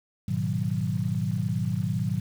sine chord, G# minor seventh, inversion none, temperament equal with one note detuned, 105.64 / 123.47 / 155.56 / 185 Hz, G#2 / B2 / D#3 / F#3, +30 / 0 / 0 / 0 cents, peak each -30 dBFS, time 0.28-2.2 s, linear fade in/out 5 ms, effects 8-bit

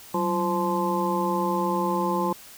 harmonic tone with a mistuned harmonic, 173.4 Hz, F3, 12 cents flat, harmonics 1 / 2 / 3 / 5 / 6, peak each -28 / -28 / -31 / -28 / -28 dBFS, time 0.14-2.33 s, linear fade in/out 5 ms, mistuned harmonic 1, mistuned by +140 cents, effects white hiss -46 dBFS RMS until 2.57 s

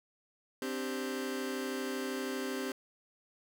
sawtooth chord, C suspended second, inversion none, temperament just, 261.6 / 294.3 / 392.4 Hz, C4 / D4 / G4, 0 / +4 / +2 cents, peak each -33 / -39 / -34 dBFS, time 0.62-2.72 s, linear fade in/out 2 ms, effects none

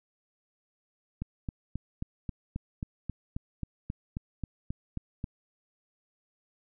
click train, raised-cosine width 5 ms, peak -21 dBFS, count 16, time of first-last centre 1.22-5.241 s, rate 3.73 Hz, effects none

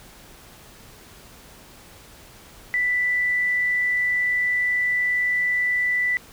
sine tone, 1979 Hz, B6, 3 cents sharp, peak -19 dBFS, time 2.74-6.17 s, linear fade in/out 0 ms, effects pink hiss -47 dBFS RMS until 6.32 s

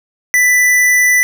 sine tone with hard clipping, 1985 Hz, B6, 8 cents sharp, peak -9 dBFS, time 0.34-1.23 s, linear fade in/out 0 ms, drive 16 dB, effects none

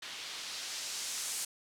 blue noise with low-pass filter sweep, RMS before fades -40 dBFS, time 0.02-1.45 s, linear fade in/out 5 ms, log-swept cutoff 3300 to 8600 Hz, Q 1.1, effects none

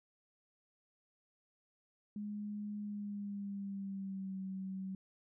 sine tone with pitch glide, 207.7 to 190.46 Hz, G#3 to G3, 0 to -50 cents, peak -39 dBFS, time 2.16-4.95 s, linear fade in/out 2 ms, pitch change -150 cents, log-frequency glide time 2.8-4.38 s, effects none

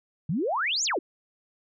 sine exponential two-way sweep, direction up then down, 138.59 to 7390 to 287.6 Hz, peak -24 dBFS, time 0.29-0.99 s, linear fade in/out 5 ms, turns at 0.84 s, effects none

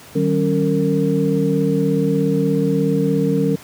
sine tone cluster, 154.5 / 191.3 / 275.9 / 458.5 Hz, D#3 / G3 / C#4 / A#4, -12 / -42 / -8 / -29 cents, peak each -20 dBFS, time 0.15-3.56 s, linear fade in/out 10 ms, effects pink hiss -41 dBFS RMS until 3.63 s + high-pass 80 Hz 12 dB/octave

